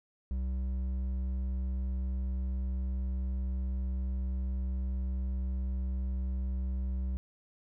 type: tone with hard clipping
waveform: sine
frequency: 64.1 Hz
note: C2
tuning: 35 cents flat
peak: -32 dBFS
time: 0.31-7.17 s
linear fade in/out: 0 ms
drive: 6 dB
effects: none